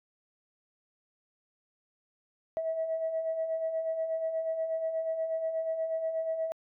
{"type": "beating tone pair", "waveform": "sine", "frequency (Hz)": [640, 648.3], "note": ["D#5", "E5"], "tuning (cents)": [49, -29], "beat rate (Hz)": 8.3, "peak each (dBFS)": [-38, -29], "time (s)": [2.57, 6.52], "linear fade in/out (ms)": 0, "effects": ["tanh soft clip ceiling -23 dBFS"]}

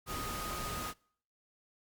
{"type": "tone in noise", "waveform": "sine", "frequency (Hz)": 1244.5, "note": "D#6", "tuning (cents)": 0, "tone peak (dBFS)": -41, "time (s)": [0.06, 0.94], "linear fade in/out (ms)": 50, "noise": "pink", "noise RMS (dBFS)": -40, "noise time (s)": [0.06, 0.94], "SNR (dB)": -4, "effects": ["noise-tail reverb RT60 0.6 s tail -26 dB re dry", "Opus 48 kbps"]}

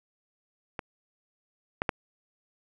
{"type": "clicks", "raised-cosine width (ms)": 0.5, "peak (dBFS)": [-18, -11, -10], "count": 3, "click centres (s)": [0.792, 1.819, 1.892], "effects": []}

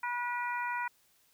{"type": "harmonic tone with a mistuned harmonic", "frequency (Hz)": 485.7, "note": "B4", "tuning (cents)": -29, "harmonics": [2, 3, 4, 5], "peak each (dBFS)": [-34, -38, -40, -42], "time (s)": [0.03, 0.88], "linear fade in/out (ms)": 5, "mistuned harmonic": 5, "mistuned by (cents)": -18, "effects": ["white hiss -68 dBFS RMS until 1.33 s"]}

